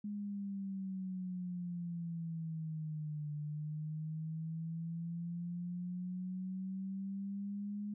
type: exponential two-way sweep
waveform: sine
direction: down then up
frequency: 207.7 to 148.2 to 207.7 Hz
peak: -38 dBFS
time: 0.04-7.94 s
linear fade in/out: 5 ms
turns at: 3.32 s
effects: none